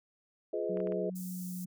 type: chord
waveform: sine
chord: F half-diminished seventh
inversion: none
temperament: just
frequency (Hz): 349.2 / 419.1 / 502.9 / 628.6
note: F4 / Ab4 / Cb5 / Eb5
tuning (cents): 0 / +16 / +31 / +18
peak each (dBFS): -38 / -35 / -38 / -37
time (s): 0.53-1.1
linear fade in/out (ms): 5
type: tone with pitch glide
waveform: sine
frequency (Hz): 185 to 181.3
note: F#3 to F#3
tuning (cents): 0 to -35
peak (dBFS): -37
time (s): 0.69-1.66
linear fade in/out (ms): 10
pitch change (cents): -35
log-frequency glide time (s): 0.92-1.44
type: clicks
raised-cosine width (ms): 0.5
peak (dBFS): -33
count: 4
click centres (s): 0.772 / 0.803 / 0.872 / 0.922
type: high-pass noise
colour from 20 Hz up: white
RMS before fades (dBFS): -48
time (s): 1.15-1.65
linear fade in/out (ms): 10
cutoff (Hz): 6200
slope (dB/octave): 24
effects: none